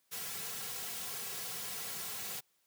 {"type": "noise with comb filter", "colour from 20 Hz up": "white", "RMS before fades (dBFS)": -41, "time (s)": [0.11, 2.41], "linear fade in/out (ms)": 20, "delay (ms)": 3.3, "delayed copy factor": -0.75, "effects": ["white hiss -75 dBFS RMS until 2.66 s", "high-pass 100 Hz 12 dB/octave"]}